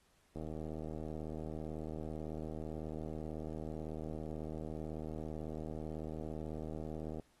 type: click train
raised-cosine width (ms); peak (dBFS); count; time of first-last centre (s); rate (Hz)
2; -30; 535; 0.36-7.197; 78.1
effects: pink hiss -72 dBFS RMS until 7.4 s + AAC 32 kbps

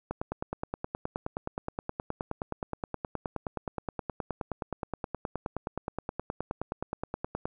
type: click train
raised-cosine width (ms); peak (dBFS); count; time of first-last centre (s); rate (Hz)
1; -18; 71; 0.11-7.455; 9.53
effects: none

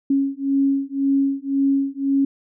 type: beating tone pair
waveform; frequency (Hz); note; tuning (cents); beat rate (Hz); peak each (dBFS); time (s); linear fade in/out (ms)
sine; 274.1 / 276; C#4 / C#4; -19 / -7; 1.9; -20; 0.1-2.25; 5
effects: none

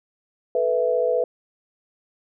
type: chord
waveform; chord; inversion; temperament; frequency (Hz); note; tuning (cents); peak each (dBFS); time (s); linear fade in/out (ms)
sine; A suspended second; none; just; 440 / 495 / 660; A4 / B4 / E5; 0 / +4 / +2; -26 / -20 / -24; 0.55-1.24; 2
effects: none

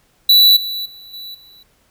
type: tone with level steps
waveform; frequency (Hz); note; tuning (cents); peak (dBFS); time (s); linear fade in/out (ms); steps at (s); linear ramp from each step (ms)
square; 3951; B7; 0; -7 / -22 / -37 / -30 / -43; 0.29-1.63; 5; 0.56 / 0.85 / 1.13 / 1.34; 10
effects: pink hiss -58 dBFS RMS until 1.9 s

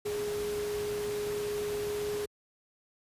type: tone in noise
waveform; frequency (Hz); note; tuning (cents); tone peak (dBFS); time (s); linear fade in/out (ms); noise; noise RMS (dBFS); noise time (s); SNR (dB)
sine; 415.3; G#4; 0; -31; 0.05-2.26; 10; pink; -41; 0.05-2.26; +7
effects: high-pass 60 Hz 12 dB/octave + resampled to 32000 Hz

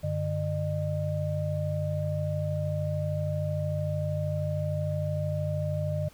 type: tone cluster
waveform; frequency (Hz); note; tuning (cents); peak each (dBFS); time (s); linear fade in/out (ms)
sine; 95.6 / 148.7 / 606; G2 / D3 / D#5; -43 / +22 / -46; -31 / -30 / -33; 0.03-6.09; 10
effects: pink hiss -56 dBFS RMS until 6.13 s

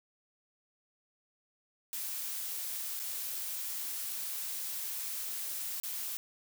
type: noise with dropouts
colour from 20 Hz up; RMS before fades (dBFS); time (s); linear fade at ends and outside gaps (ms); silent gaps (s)
blue; -38; 1.93-6.17; 0; 2.993-2.999 / 5.8-5.834
effects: none

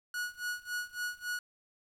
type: tone with tremolo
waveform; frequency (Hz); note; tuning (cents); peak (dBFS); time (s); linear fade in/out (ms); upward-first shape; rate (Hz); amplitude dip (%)
45% pulse; 1460; F#6; -24; -32; 0.14-1.39; 2; sine; 3.6; 95
effects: resampled to 32000 Hz + 10-bit

